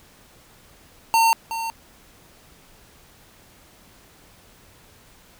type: tone with echo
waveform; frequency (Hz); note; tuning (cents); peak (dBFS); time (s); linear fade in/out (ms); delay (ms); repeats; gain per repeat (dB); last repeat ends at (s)
square; 909; A#5; -44; -15; 1.14-1.33; 0; 370; 1; -11; 1.7
effects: pink hiss -52 dBFS RMS until 5.39 s